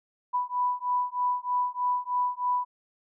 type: beating tone pair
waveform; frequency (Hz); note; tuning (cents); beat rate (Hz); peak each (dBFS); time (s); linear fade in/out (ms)
sine; 987.8 / 991; B5 / B5; 0 / +6; 3.2; -28; 0.33-2.65; 20
effects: none